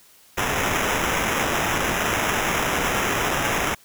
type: noise with sample-and-hold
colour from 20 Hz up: white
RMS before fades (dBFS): -23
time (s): 0.37-3.75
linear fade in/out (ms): 10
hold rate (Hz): 4410
effects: white hiss -53 dBFS RMS until 3.84 s